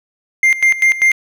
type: tone with tremolo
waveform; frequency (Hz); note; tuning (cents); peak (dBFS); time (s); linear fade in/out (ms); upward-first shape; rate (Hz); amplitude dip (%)
triangle; 2103; C7; +8; -6; 0.43-1.12; 2; square; 5.1; 80
effects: none